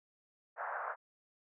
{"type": "band-pass noise", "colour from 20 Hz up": "white", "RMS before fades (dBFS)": -40, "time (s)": [0.56, 0.96], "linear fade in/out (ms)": 50, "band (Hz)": [550, 1600], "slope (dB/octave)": 48, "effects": []}